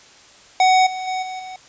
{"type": "tone with level steps", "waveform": "square", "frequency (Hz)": 747, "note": "F#5", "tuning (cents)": 16, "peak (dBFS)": [-12, -26, -22, -28, -32], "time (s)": [0.6, 1.56], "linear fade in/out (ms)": 2, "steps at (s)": [0.86, 1.07, 1.22, 1.39], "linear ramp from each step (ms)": 10, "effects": ["white hiss -47 dBFS RMS until 1.68 s", "resampled to 16000 Hz"]}